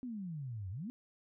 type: exponential two-way sweep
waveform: sine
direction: down then up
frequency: 261.6 to 88.9 to 261.6 Hz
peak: -39 dBFS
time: 0.03-0.9 s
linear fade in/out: 0 ms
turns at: 0.7 s
effects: none